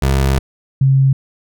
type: tone pair in turn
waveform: 25% pulse / sine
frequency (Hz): 67.4 / 134.8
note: C#2 / C#3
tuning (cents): -48 / -48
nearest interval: octave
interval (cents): 1200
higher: second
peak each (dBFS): -8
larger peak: neither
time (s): 0.02-0.39 / 0.81-1.13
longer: first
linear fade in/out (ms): 5
effects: none